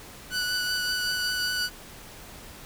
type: tone with vibrato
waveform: sawtooth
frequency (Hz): 1480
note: F#6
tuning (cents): 0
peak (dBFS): -24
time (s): 0.3-1.7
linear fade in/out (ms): 50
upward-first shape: triangle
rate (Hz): 5.1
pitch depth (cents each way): 13
type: tone with tremolo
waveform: sine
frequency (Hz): 4647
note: D8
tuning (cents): -19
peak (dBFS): -27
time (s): 0.33-1.7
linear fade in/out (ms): 50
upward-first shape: triangle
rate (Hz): 5.6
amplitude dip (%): 60
effects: pink hiss -45 dBFS RMS until 2.65 s